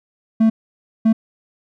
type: tone bursts at uneven times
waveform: triangle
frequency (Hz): 222.5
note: A3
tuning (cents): +20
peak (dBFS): -8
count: 2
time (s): 0.4-0.5 / 1.05-1.13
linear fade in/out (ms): 10
effects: none